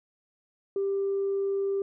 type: tone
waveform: sine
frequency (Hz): 394.1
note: G4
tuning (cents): +9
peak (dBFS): -24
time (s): 0.76-1.82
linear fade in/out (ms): 2
effects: tanh soft clip ceiling -21 dBFS